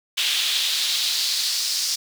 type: noise with high-pass filter sweep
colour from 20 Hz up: brown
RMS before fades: -23 dBFS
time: 0.17-1.96 s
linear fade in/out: 10 ms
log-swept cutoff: 3200 to 5100 Hz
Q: 2.9
effects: none